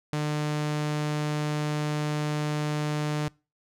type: tone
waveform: sawtooth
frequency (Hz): 150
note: D3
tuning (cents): +37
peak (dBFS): -22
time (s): 0.13-3.28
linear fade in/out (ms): 0
effects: noise-tail reverb RT60 0.3 s tail -24 dB re dry + low-pass 9000 Hz 12 dB/octave